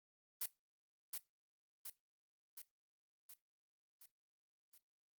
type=noise with echo; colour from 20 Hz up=blue; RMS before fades=-40 dBFS; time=0.41-0.46 s; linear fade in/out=5 ms; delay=720 ms; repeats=6; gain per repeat=-4 dB; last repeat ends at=4.78 s; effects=noise-tail reverb RT60 0.2 s tail -19 dB re dry + Opus 32 kbps

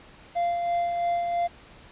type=tone with tremolo; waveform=triangle; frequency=693 Hz; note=F5; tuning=14 cents flat; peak=-20 dBFS; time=0.35-1.48 s; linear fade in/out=20 ms; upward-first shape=sine; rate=3 Hz; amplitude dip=35%; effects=pink hiss -50 dBFS RMS until 1.91 s + resampled to 8000 Hz

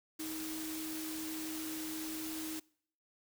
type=tone in noise; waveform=sine; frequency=315.7 Hz; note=D#4; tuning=25 cents sharp; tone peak=-40 dBFS; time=0.19-2.6 s; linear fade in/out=10 ms; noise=white; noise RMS=-44 dBFS; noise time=0.19-2.6 s; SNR=+1 dB; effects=noise-tail reverb RT60 0.6 s tail -24 dB re dry

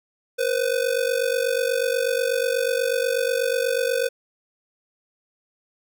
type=ring-modulated tone; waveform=square; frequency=502 Hz; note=B4; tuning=28 cents sharp; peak=-18 dBFS; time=0.38-4.09 s; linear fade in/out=20 ms; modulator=24.1 Hz; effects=none

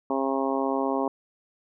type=harmonic tone; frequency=135.2 Hz; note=C#3; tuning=43 cents flat; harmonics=2 / 3 / 4 / 5 / 6 / 7 / 8; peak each=-28 / -30 / -31 / -32 / -33 / -33 / -34 dBFS; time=0.1-1.08 s; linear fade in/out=2 ms; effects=none

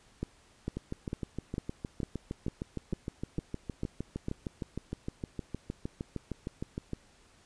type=two click trains; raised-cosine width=3 ms; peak=-20 / -22 dBFS; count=10 / 41; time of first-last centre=0.23-4.284 / 0.77-6.933 s; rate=2.22 / 6.49 Hz; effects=pink hiss -62 dBFS RMS until 7.45 s + resampled to 22050 Hz

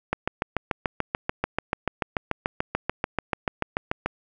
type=click train; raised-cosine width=0.5 ms; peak=-8 dBFS; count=28; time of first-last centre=0.13-4.06 s; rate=6.87 Hz; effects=none

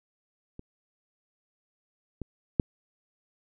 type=clicks; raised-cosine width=3 ms; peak=-28 / -22 / -8 dBFS; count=3; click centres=0.594 / 2.217 / 2.598 s; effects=none

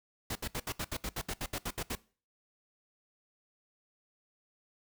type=noise bursts; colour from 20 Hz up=pink; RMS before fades=-36 dBFS; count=14; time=0.3-1.953 s; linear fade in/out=5 ms; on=54 ms; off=69 ms; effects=noise-tail reverb RT60 0.4 s tail -21 dB re dry

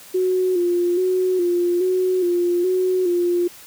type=tone with vibrato; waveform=sine; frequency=360 Hz; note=F#4; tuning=47 cents flat; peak=-16 dBFS; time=0.14-3.48 s; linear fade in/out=10 ms; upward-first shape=square; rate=1.2 Hz; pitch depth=45 cents each way; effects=white hiss -43 dBFS RMS until 3.66 s

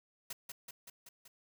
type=noise with echo; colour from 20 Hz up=white; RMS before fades=-42 dBFS; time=0.3-0.33 s; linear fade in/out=5 ms; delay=190 ms; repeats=5; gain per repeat=-3 dB; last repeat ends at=1.28 s; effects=none

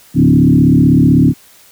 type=tone with frequency modulation; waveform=sine; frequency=207.7 Hz; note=G#3; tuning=in tune; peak=-5 dBFS; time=0.14-1.34 s; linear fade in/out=50 ms; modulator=35.9 Hz; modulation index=2.6; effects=white hiss -44 dBFS RMS until 1.71 s

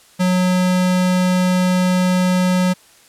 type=tone; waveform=square; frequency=182.6 Hz; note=F#3; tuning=23 cents flat; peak=-14 dBFS; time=0.19-2.74 s; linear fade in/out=20 ms; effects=white hiss -49 dBFS RMS until 3.08 s + low-pass 11000 Hz 12 dB/octave

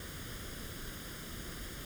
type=noise with comb filter; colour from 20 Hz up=pink; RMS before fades=-44 dBFS; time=0-1.85 s; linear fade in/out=2 ms; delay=0.59 ms; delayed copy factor=+0.65; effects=none

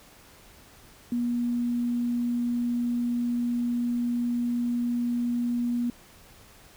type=tone with quantisation; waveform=sine; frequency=240.3 Hz; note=B3; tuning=47 cents flat; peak=-24 dBFS; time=1.12-5.9 s; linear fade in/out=2 ms; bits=9; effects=pink hiss -53 dBFS RMS until 6.76 s

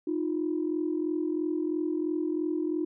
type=tone pair together; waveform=sine; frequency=310 / 353 Hz; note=D#4 / F4; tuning=-6 / +19 cents; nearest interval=major second; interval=225 cents; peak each=-28 / -30 dBFS; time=0.07-2.85 s; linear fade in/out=5 ms; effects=tanh soft clip ceiling -19 dBFS

